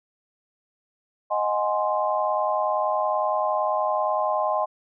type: chord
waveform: sine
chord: Ab dominant seventh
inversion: second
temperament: equal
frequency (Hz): 622.3 / 740 / 830.6 / 1046.5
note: Eb5 / Gb5 / Ab5 / C6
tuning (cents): 0 / 0 / 0 / 0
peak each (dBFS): -25 / -29 / -27 / -26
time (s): 1.3-4.66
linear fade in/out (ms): 20
effects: none